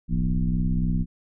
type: tone with frequency modulation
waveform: sine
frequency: 103.83 Hz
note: G#2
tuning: in tune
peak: -20 dBFS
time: 0.08-1.06 s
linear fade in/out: 50 ms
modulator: 63.5 Hz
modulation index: 1.9
effects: none